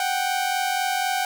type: tone pair together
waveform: sawtooth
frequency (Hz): 740 / 784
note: F#5 / G5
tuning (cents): 0 / 0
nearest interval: minor second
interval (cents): 100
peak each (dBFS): -21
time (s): 0-1.25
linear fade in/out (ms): 2
effects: none